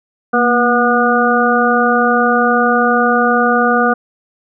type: harmonic tone with a mistuned harmonic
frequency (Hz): 242.5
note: B3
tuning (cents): -31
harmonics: 1 / 2 / 3 / 5 / 6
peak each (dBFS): -16 / -16 / -16 / -16 / -16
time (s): 0.33-3.94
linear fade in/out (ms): 10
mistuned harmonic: 1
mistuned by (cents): -46
effects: none